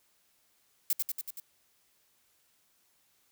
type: noise with echo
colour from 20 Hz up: violet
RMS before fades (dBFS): -27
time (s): 0.9-0.93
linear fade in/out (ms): 2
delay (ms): 94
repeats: 5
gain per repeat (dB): -3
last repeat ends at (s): 1.4
effects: white hiss -70 dBFS RMS until 3.31 s